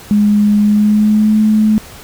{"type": "tone with pitch glide", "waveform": "sine", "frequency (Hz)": [207.7, 215.3], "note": ["G#3", "A3"], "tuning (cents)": [0, -37], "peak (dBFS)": -7, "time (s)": [0.11, 1.78], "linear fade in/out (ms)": 0, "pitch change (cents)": 63, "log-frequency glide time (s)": [0.59, 1.37], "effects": ["pink hiss -35 dBFS RMS until 2.03 s"]}